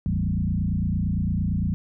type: tone with frequency modulation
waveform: sine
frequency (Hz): 130.81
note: C3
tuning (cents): 0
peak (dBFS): -21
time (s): 0.06-1.74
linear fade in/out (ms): 0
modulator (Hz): 28.8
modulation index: 2.8
effects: none